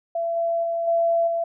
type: tone with level steps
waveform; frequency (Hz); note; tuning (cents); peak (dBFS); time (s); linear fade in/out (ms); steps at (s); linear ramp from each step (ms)
sine; 673; E5; +36; -22 / -20 / -22 / -17 / -21; 0.15-1.44; 5; 0.36 / 0.63 / 0.87 / 1.27; 10
effects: none